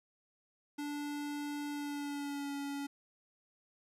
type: tone with pitch glide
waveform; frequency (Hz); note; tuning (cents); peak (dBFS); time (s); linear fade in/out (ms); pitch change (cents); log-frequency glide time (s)
square; 291.5 to 282.1; D4 to C#4; -13 to +30; -38; 0.78-2.87; 10; -57; 1.7-2.54
effects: resampled to 32000 Hz + 12-bit